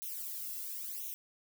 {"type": "noise with flanger", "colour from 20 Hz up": "violet", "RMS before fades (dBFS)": -41, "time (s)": [0.02, 1.14], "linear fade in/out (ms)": 0, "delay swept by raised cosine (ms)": [0.31, 1.51], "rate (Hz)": 0.96, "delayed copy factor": 0.95, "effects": []}